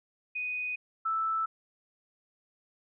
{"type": "tone pair in turn", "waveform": "sine", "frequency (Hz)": [2489, 1318.5], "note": ["D#7", "E6"], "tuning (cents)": [0, 0], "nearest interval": "major seventh", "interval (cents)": 1100, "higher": "first", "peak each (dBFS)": [-31, -27], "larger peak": "second", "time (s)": [[0.35, 0.76], [1.05, 1.46]], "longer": "neither", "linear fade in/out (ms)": 10, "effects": []}